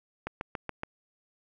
click train, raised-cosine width 0.5 ms, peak -18 dBFS, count 5, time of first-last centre 0.27-0.834 s, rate 7.09 Hz, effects none

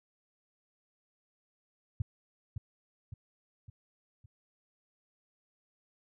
sine tone with echo, 103.83 Hz, G#2, in tune, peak -26 dBFS, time 2-2.02 s, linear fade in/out 5 ms, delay 560 ms, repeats 4, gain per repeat -6 dB, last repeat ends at 4.26 s, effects none

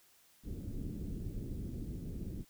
pink low-pass noise, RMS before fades -41 dBFS, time 0.43-2.45 s, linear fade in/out 50 ms, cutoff 330 Hz, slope 24 dB/octave, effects white hiss -66 dBFS RMS until 2.49 s

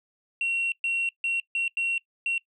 sine tone bursts at uneven times, 2734 Hz, F7, 37 cents flat, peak -22 dBFS, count 6, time 0.41-0.72 / 0.84-1.09 / 1.24-1.4 / 1.55-1.68 / 1.77-1.98 / 2.26-2.38 s, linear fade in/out 2 ms, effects noise-tail reverb RT60 0.1 s tail -23 dB re dry + tanh soft clip ceiling -21 dBFS

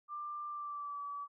sine tone with pitch glide, 1187 to 1147.2 Hz, D6 to D6, +18 to -41 cents, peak -39 dBFS, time 0.08-1.28 s, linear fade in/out 50 ms, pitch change -59 cents, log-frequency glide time 0.47-1.02 s, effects none

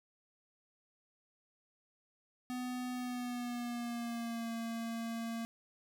square tone with pitch glide, 250 to 229.3 Hz, B3 to A#3, +21 to -28 cents, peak -38 dBFS, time 2.5-5.45 s, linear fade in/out 0 ms, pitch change -149 cents, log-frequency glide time 2.94-4.51 s, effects none

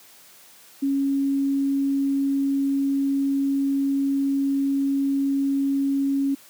sine tone, 275.9 Hz, C#4, 8 cents flat, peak -19 dBFS, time 0.82-6.35 s, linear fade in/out 10 ms, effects white hiss -50 dBFS RMS until 6.49 s + high-pass 150 Hz 12 dB/octave

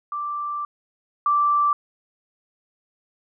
sine tone pair in turn, 1174.7 / 1170.2 Hz, D6 / D6, 0 / -7 cents, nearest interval unison, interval 7 cents, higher first, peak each -25 / -16 dBFS, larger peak second, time 0.12-0.65 / 1.26-1.73 s, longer first, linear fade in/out 2 ms, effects none

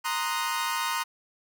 sawtooth chord, C half-diminished seventh, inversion third, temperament equal, 932.3 / 1046.5 / 1244.5 / 1480 Hz, Bb5 / C6 / Eb6 / Gb6, 0 / 0 / 0 / 0 cents, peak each -27 / -29 / -29 / -32 dBFS, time 0.04-1.04 s, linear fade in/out 20 ms, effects none

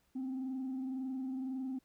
sine tone with frequency modulation, 261.6 Hz, C4, in tune, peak -34 dBFS, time 0.15-1.79 s, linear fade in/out 10 ms, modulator 21.9 Hz, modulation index 0.32, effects tanh soft clip ceiling -34 dBFS + pink hiss -75 dBFS RMS until 1.84 s

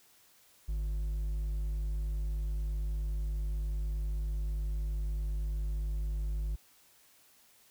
triangle tone with hard clipping, 51.6 Hz, G#1, 10 cents flat, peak -32 dBFS, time 0.68-6.56 s, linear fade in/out 10 ms, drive 7 dB, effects white hiss -63 dBFS RMS until 7.7 s

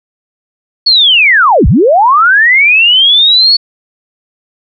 sine linear two-way sweep, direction down then up, 4457 to 40.86 to 4457 Hz, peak -3 dBFS, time 0.86-3.57 s, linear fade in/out 10 ms, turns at 1.67 s, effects none

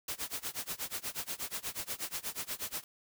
white noise with tremolo, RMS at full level -36 dBFS, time 0.08-2.84 s, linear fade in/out 2 ms, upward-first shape sine, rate 8.3 Hz, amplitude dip 95%, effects none

